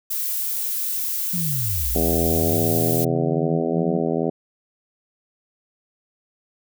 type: noise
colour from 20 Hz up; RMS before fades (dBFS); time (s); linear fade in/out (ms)
violet; -25; 0.1-3.05; 10
type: linear two-way sweep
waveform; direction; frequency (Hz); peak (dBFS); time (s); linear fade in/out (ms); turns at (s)
sine; down then up; 185 to 58.27 to 185; -24; 1.33-4; 10; 1.9
type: harmonic tone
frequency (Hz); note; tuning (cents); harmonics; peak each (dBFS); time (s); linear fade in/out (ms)
82.41; E2; 0; 2 / 3 / 4 / 5 / 6 / 7 / 8 / 9; -27 / -26 / -27 / -25 / -30 / -30 / -31 / -33; 1.95-4.3; 5
effects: none